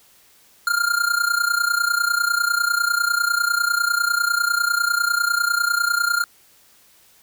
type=tone with amplitude modulation; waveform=square; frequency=1402 Hz; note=F6; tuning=6 cents sharp; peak=-15 dBFS; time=0.67-6.24 s; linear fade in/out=2 ms; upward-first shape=sine; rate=30 Hz; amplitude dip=80%; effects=white hiss -54 dBFS RMS until 7.22 s